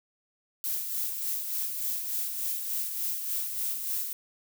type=noise with tremolo; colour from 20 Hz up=violet; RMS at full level=-30 dBFS; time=0.64-4.13 s; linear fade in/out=0 ms; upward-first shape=sine; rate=3.4 Hz; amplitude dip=45%; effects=none